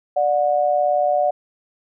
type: tone pair together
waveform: sine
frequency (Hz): 589.8 / 728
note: D5 / F#5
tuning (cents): +7 / -28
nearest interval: major third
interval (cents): 365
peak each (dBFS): -18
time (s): 0.16-1.31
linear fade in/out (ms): 10
effects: none